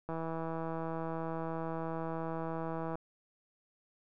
click train, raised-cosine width 1 ms, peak -25 dBFS, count 468, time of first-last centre 0.09-2.955 s, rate 163 Hz, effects none

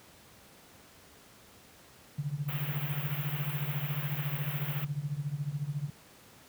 sine tone with tremolo, 144.6 Hz, D3, 27 cents flat, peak -27 dBFS, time 2.18-5.9 s, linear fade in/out 5 ms, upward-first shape triangle, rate 14 Hz, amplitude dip 95%
white band-stop noise, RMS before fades -39 dBFS, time 2.48-4.85 s, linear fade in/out 10 ms, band 3200 to 14000 Hz, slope 48 dB/octave
effects pink hiss -56 dBFS RMS until 6.48 s + high-pass 80 Hz 12 dB/octave

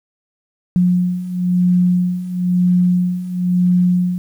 sine beating tone pair, 178.7 / 179.7 Hz, F3 / F3, +40 / +50 cents, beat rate 1 Hz, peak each -18 / -14 dBFS, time 0.76-4.18 s, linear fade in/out 0 ms, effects 8-bit

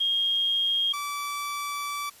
sine / sawtooth tone pair in turn, 3243 / 1156.9 Hz, G#7 / D6, -42 / -26 cents, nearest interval octave + tritone, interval 1784 cents, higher first, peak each -22 / -26 dBFS, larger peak first, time 0-0.93 / 0.93-2.1 s, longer second, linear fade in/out 10 ms, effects white hiss -52 dBFS RMS until 2.2 s + resampled to 32000 Hz

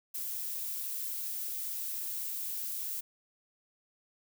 violet noise, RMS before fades -37 dBFS, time 0.14-3.01 s, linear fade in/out 10 ms, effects none

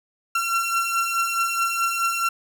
30% pulse beating tone pair, 1359 / 1363.7 Hz, F6 / F6, -48 / -42 cents, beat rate 4.7 Hz, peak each -24 / -20 dBFS, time 0.35-2.29 s, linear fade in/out 5 ms, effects none

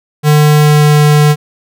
square tone with pitch glide, 150 to 149.05 Hz, D3 to D3, +37 to +26 cents, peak -5 dBFS, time 0.23-1.36 s, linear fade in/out 50 ms, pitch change -11 cents, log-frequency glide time 0.56-1 s, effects none

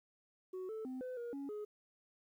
sine tone with pitch steps, 371.5 / 439.3 / 257.6 / 507 / 475 / 278.8 / 419.8 Hz, F#4 / A4 / C4 / B4 / A#4 / C#4 / G#4, +7 / -3 / -27 / +45 / +33 / +10 / +19 cents, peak -38 dBFS, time 0.53-1.65 s, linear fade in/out 10 ms, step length 160 ms, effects tanh soft clip ceiling -40 dBFS + 12-bit

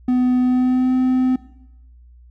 triangle tone with pitch glide, 250.8 to 256.4 Hz, B3 to C4, +27 to -35 cents, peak -12 dBFS, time 0.08-1.36 s, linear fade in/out 5 ms, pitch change +38 cents, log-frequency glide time 0.4-0.93 s, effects noise-tail reverb RT60 0.9 s tail -18 dB re dry + added 60 Hz sine -43 dBFS peak until 2.3 s

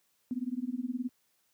sine tone with tremolo, 250 Hz, B3, 21 cents sharp, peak -28 dBFS, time 0.31-1.09 s, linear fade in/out 0 ms, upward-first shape sine, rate 19 Hz, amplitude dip 95%, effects white hiss -73 dBFS RMS until 1.53 s + high-pass 80 Hz 12 dB/octave

